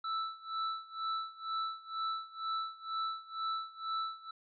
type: tone with tremolo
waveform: square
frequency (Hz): 1318.5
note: E6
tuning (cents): 0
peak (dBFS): -33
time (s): 0.04-4.31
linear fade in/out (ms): 5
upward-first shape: sine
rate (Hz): 2.1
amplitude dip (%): 90
effects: resampled to 11025 Hz